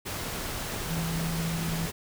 sine tone in noise, 164.81 Hz, E3, in tune, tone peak -29 dBFS, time 0.89-1.87 s, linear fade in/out 20 ms, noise pink, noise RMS -34 dBFS, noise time 0.05-1.92 s, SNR +2 dB, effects none

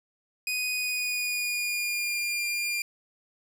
sawtooth tone with pitch glide, 2489 to 2401 Hz, D#7 to D7, 0 to +38 cents, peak -24 dBFS, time 0.47-2.82 s, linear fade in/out 2 ms, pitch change -62 cents, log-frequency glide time 0.7-2.23 s, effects none

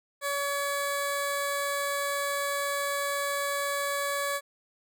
10% pulse tone with notch filter, 566 Hz, C#5, 36 cents sharp, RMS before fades -30 dBFS, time 0.21-4.41 s, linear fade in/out 50 ms, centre 2800 Hz, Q 1.6, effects none

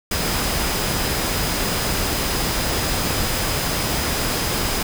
sine tone in noise, 5000 Hz, D#8, 8 cents sharp, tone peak -32 dBFS, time 0.11-4.83 s, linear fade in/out 5 ms, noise pink, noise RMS -22 dBFS, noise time 0.11-4.83 s, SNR -13 dB, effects none

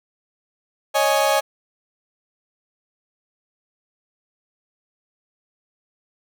35% pulse chord, C# suspended second, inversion none, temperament equal with one note detuned, 554.4 / 622.3 / 833 Hz, C#5 / D#5 / G#5, 0 / 0 / +5 cents, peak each -19 dBFS, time 0.94-1.41 s, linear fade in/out 20 ms, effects none

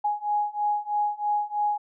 sine beating tone pair, 830.6 / 833.7 Hz, G#5 / G#5, 0 / +6 cents, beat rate 3.1 Hz, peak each -27 / -26 dBFS, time 0.04-1.78 s, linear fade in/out 10 ms, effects none

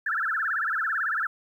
sine tone with vibrato, 1522 Hz, F#6, 48 cents sharp, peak -24 dBFS, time 0.06-1.27 s, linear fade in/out 5 ms, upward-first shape sine, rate 18 Hz, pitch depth 270 cents each way, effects 10-bit

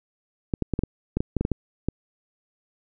clicks, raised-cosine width 3 ms, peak -10 dBFS, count 12, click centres 0.538 / 0.623 / 0.737 / 0.791 / 0.836 / 1.17 / 1.205 / 1.367 / 1.41 / 1.451 / 1.517 / 1.886 s, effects none

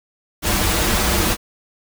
pink noise with comb filter, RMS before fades -18 dBFS, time 0.42-1.37 s, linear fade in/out 50 ms, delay 7.4 ms, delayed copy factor -0.7, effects none

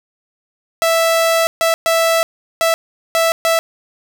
sawtooth tone bursts at uneven times, 659.3 Hz, E5, in tune, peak -8 dBFS, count 6, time 0.82-1.47 / 1.61-1.74 / 1.86-2.23 / 2.61-2.74 / 3.15-3.32 / 3.45-3.59 s, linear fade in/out 0 ms, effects none

